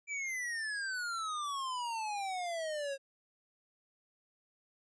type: exponential sweep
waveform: square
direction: down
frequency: 2349 to 539 Hz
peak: -36 dBFS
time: 0.07-2.98 s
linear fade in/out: 50 ms
effects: resampled to 22050 Hz